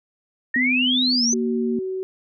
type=exponential sweep; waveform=sine; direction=up; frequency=1813 to 6272 Hz; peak=-18 dBFS; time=0.54-1.34 s; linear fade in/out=5 ms
type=tone with pitch glide; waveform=sine; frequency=252.3 to 234 Hz; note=B3 to A#3; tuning=+37 to +7 cents; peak=-21 dBFS; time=0.56-1.79 s; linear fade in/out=2 ms; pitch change=-130 cents; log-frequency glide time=1.14-1.26 s
type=tone; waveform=sine; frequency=376.7 Hz; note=F#4; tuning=31 cents sharp; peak=-24 dBFS; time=1.33-2.03 s; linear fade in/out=0 ms
effects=none